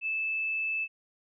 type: tone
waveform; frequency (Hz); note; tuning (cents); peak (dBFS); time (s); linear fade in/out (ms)
sine; 2625; E7; -8; -28; 0.01-0.88; 50
effects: none